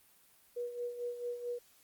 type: tone with tremolo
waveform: sine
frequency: 483.3 Hz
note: B4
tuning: 38 cents flat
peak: -34 dBFS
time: 0.56-1.59 s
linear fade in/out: 10 ms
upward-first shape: sine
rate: 4.5 Hz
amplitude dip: 65%
effects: white hiss -65 dBFS RMS until 1.83 s + Opus 32 kbps